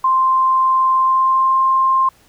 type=tone with pitch glide; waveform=sine; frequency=1046.5 to 1056.2 Hz; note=C6 to C6; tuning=0 to +16 cents; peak=-11 dBFS; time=0.04-2.09 s; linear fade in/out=5 ms; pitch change=+16 cents; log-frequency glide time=0.96-1.59 s; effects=pink hiss -52 dBFS RMS until 2.28 s